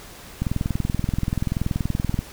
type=click train; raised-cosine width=5 ms; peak=-10 dBFS; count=38; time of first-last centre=0.42-2.19 s; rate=20.9 Hz; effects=pink hiss -42 dBFS RMS until 2.32 s